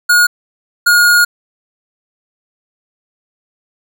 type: tone pair in turn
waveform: square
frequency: 1440 / 1433.2 Hz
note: F#6 / F6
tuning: -47 / +44 cents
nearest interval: unison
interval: 9 cents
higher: first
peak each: -7 dBFS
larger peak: neither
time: 0.09-0.27 / 0.86-1.25 s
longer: second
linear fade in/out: 10 ms
effects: none